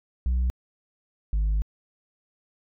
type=tone pair in turn; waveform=sine; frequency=62 / 51.82 Hz; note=B1 / G#1; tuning=+7 / -3 cents; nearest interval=minor third; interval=310 cents; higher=first; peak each=-18 dBFS; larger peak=neither; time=0.26-0.5 / 1.33-1.62 s; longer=second; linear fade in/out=0 ms; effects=tanh soft clip ceiling -20 dBFS